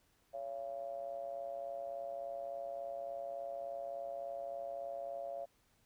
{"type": "ring-modulated tone", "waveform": "triangle", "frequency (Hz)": 61.74, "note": "B1", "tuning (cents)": 0, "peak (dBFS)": -35, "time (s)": [0.33, 5.46], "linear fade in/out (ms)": 20, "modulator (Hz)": 622, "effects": ["pink hiss -73 dBFS RMS until 5.85 s"]}